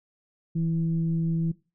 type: tone with frequency modulation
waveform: sine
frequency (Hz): 164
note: E3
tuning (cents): -9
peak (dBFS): -23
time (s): 0.55-1.52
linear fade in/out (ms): 10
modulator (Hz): 167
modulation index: 0.4
effects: noise-tail reverb RT60 0.3 s tail -20 dB re dry

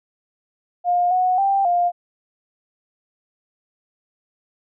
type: tone with pitch steps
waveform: sine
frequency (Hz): 709 / 735 / 787 / 703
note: F5 / F#5 / G5 / F5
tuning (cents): +26 / -12 / +7 / +11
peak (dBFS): -15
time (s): 0.84-1.92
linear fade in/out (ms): 50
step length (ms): 270
effects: none

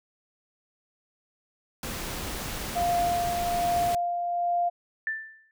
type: noise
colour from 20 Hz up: pink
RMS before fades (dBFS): -34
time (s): 1.83-3.95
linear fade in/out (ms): 2
type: tone with tremolo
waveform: sine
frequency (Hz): 698.5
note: F5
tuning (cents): 0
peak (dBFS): -22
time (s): 2.75-4.7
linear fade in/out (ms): 20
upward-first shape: sine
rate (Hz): 1.2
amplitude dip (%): 40
type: tone with exponential decay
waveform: sine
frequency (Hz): 1770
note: A6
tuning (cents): +10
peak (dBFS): -24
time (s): 5.07-5.51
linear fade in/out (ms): 1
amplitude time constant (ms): 94
effects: none

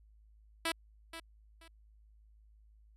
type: tone with echo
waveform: 5% pulse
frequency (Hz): 329.2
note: E4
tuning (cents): -2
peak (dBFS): -20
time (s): 0.65-0.72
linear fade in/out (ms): 5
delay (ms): 480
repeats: 2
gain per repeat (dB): -12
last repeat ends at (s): 1.68
effects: added 53 Hz sine -59 dBFS peak until 2.96 s + resampled to 32000 Hz

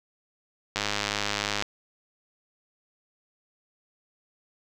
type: click train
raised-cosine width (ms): 0.2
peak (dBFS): -9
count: 90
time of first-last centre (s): 0.76-1.624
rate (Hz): 103
effects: none

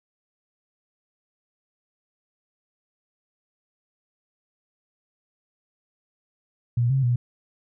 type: tone with pitch steps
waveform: sine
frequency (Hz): 119.7 / 134.2 / 121.7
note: A#2 / C3 / B2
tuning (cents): +46 / +44 / -25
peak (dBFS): -18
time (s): 6.77-7.16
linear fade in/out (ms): 5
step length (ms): 130
effects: none

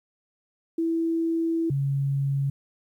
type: tone pair in turn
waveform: sine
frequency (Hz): 329.6 / 138.58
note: E4 / C#3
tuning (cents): 0 / 0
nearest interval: octave + minor third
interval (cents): 1500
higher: first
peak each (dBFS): -22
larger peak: neither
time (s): 0.78-1.7 / 1.7-2.5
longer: first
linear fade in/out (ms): 5
effects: 10-bit

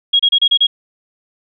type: tone bursts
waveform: sine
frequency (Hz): 3294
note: G#7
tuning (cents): -15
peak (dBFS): -8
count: 6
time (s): 0.13-0.67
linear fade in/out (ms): 10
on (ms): 65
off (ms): 30
effects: none

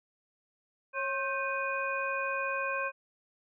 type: tone cluster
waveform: sine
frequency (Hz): 547 / 1073 / 1559 / 2476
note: C#5 / C6 / G6 / D#7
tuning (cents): -23 / +43 / -10 / -9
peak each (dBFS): -36 / -35 / -35 / -36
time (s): 0.93-2.92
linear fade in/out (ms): 50
effects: none

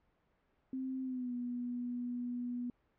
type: tone with pitch glide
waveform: sine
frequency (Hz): 261.6 to 244.1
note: C4 to B3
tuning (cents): 0 to -20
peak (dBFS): -36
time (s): 0.73-2.7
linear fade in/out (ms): 2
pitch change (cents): -120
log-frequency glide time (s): 1.03-1.33
effects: pink hiss -75 dBFS RMS until 2.98 s + low-pass 2000 Hz 12 dB/octave

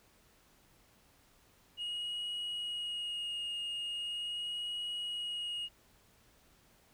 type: tone with vibrato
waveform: sine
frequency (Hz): 2876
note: F#7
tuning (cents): -50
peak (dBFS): -33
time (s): 1.77-5.69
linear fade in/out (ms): 50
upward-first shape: sine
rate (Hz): 0.4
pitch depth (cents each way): 15
effects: tanh soft clip ceiling -35 dBFS + pink hiss -66 dBFS RMS until 6.93 s

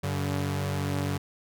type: tone pair together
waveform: sawtooth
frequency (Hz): 94.61 / 142.7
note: F#2 / D3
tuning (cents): +39 / -49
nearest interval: perfect fifth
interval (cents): 712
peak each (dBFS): -26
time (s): 0.03-1.18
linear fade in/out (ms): 10
effects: none

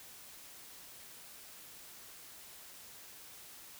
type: silence
effects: white hiss -53 dBFS RMS until 3.79 s

